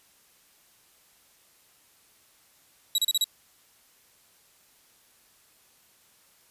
sawtooth tone bursts, 3873 Hz, B7, 35 cents flat, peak -18 dBFS, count 5, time 2.95-3.242 s, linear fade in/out 2 ms, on 32 ms, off 33 ms, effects white hiss -61 dBFS RMS until 6.5 s + resampled to 32000 Hz

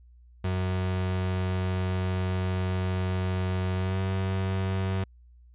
35% pulse tone with pitch glide, 92.5 to 94.99 Hz, F#2 to F#2, 0 to +46 cents, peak -24 dBFS, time 0.44-5.04 s, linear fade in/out 5 ms, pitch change +46 cents, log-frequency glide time 3.75-4 s, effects added 60 Hz sine -51 dBFS peak until 5.54 s + resampled to 8000 Hz

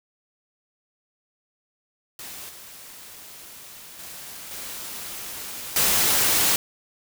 white noise with level steps, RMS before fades -38 / -43 / -39 / -35 / -20 dBFS, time 2.19-6.56 s, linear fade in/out 2 ms, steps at 2.49 / 3.99 / 4.51 / 5.76 s, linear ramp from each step 2 ms, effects none

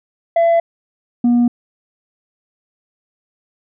sine tone pair in turn, 673 / 240.5 Hz, E5 / B3, +36 / -46 cents, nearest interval octave + tritone, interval 1782 cents, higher first, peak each -7 dBFS, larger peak neither, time 0.36-0.6 / 1.24-1.48 s, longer neither, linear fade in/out 5 ms, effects tanh soft clip ceiling -9 dBFS

